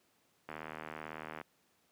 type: click train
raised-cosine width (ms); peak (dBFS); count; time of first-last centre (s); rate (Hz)
0.5; -27; 73; 0.49-1.413; 78
effects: pink hiss -72 dBFS RMS until 1.91 s + high-pass 150 Hz 12 dB/octave